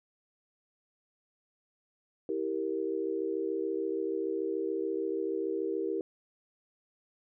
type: chord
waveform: sine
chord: E diminished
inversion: none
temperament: equal with one note detuned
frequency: 325.3 / 392 / 466.2 Hz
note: E4 / G4 / Bb4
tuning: -23 / 0 / 0 cents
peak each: -35 / -33 / -35 dBFS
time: 2.29-6.01 s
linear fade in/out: 2 ms
effects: none